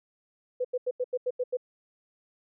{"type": "tone bursts", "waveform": "sine", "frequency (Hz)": 499.9, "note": "B4", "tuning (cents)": 21, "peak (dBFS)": -25, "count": 8, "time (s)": [0.6, 1.571], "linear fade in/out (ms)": 10, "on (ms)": 47, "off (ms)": 85, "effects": []}